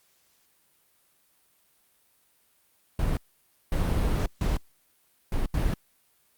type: noise bursts at uneven times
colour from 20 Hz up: brown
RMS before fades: -25 dBFS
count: 5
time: 2.99-3.17 / 3.72-4.26 / 4.41-4.57 / 5.32-5.46 / 5.54-5.74 s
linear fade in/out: 2 ms
effects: white hiss -66 dBFS RMS until 6.37 s + Opus 48 kbps